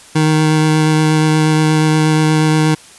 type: tone with vibrato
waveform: 25% pulse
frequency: 155.56 Hz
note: D#3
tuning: in tune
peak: -6 dBFS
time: 0.15-2.75 s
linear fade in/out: 10 ms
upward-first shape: sine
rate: 8.4 Hz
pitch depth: 10 cents each way
effects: white hiss -40 dBFS RMS until 2.98 s + resampled to 24000 Hz